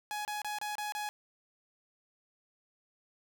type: tone bursts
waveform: sawtooth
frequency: 838 Hz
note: G#5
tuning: 15 cents sharp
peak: -31 dBFS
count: 6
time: 0.11-1.09 s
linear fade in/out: 0 ms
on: 140 ms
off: 28 ms
effects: none